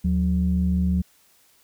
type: tone pair together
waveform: sine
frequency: 76.5 / 181.95 Hz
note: D#2 / F#3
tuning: -29 / -29 cents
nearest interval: octave + minor third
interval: 1500 cents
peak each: -21 / -20 dBFS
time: 0.04-1.02 s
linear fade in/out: 10 ms
effects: tanh soft clip ceiling -12 dBFS + white hiss -59 dBFS RMS until 1.63 s